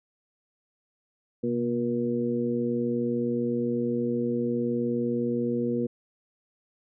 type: harmonic tone with a mistuned harmonic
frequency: 119.5 Hz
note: A#2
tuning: 43 cents sharp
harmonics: 1 / 2 / 3 / 4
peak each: -36 / -27 / -31 / -30 dBFS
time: 1.43-5.87 s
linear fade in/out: 10 ms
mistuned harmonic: 1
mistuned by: +100 cents
effects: none